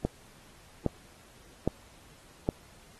click train, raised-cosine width 2 ms, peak -13 dBFS, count 4, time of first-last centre 0.05-2.489 s, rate 1.23 Hz, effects pink hiss -57 dBFS RMS until 2.99 s + AAC 32 kbps

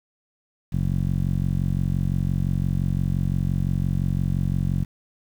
10% pulse tone with low-pass filter, 45.81 Hz, F#1, 17 cents flat, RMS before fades -23 dBFS, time 0.72-4.85 s, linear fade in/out 20 ms, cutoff 160 Hz, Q 1.9, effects 8-bit

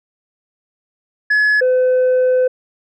sine tone pair in turn, 1700 / 508.5 Hz, G#6 / C5, +40 / -50 cents, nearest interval octave + major sixth, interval 2090 cents, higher first, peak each -8 dBFS, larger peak neither, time 1.3-1.61 / 1.61-2.48 s, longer second, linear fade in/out 10 ms, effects tanh soft clip ceiling -10 dBFS

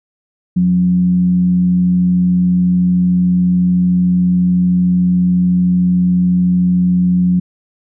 sine tone with frequency modulation, 180 Hz, F#3, 47 cents flat, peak -9 dBFS, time 0.56-7.4 s, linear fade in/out 10 ms, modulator 93.7 Hz, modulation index 0.21, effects none

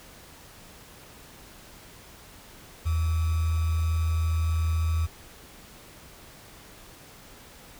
sine tone with sample-and-hold, 81.2 Hz, E2, 26 cents flat, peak -22 dBFS, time 2.85-5.07 s, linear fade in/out 20 ms, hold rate 1225 Hz, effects pink hiss -49 dBFS RMS until 7.79 s

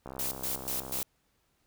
click train, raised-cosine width 1 ms, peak -27 dBFS, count 64, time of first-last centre 0.06-1.017 s, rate 65.8 Hz
blue noise with tremolo, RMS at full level -33 dBFS, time 0.19-1.03 s, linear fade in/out 2 ms, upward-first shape square, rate 4.1 Hz, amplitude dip 80%
effects pink hiss -73 dBFS RMS until 1.66 s

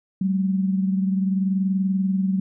sine tone pair together, 189.9 / 210.5 Hz, F#3 / G#3, +45 / +24 cents, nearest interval major second, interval 179 cents, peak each -19 / -29 dBFS, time 0.21-2.4 s, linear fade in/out 5 ms, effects none

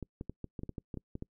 clicks, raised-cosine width 3 ms, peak -26 dBFS, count 12, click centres 0.027 / 0.211 / 0.296 / 0.443 / 0.592 / 0.634 / 0.693 / 0.782 / 0.942 / 0.973 / 1.154 / 1.224 s, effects noise-tail reverb RT60 0.1 s tail -26 dB re dry

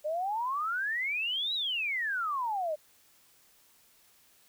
sine exponential two-way sweep, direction up then down, 587 to 3966 to 587 Hz, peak -29 dBFS, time 0.04-2.76 s, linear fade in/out 20 ms, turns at 1.54 s, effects white hiss -63 dBFS RMS until 4.48 s

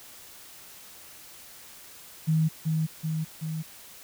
sine tone with echo, 158.5 Hz, D#3, 32 cents sharp, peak -20 dBFS, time 2.27-2.49 s, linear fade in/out 20 ms, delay 380 ms, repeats 3, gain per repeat -3 dB, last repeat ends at 3.63 s, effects white hiss -48 dBFS RMS until 4.03 s

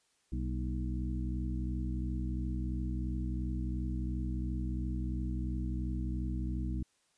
harmonic tone with a mistuned harmonic, 62.9 Hz, B1, 32 cents sharp, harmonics 1 / 2 / 3 / 4 / 5, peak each -34 / -40 / -42 / -43 / -43 dBFS, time 0.32-6.83 s, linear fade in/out 5 ms, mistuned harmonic 4, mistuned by -79 cents, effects white hiss -73 dBFS RMS until 7.17 s + resampled to 22050 Hz

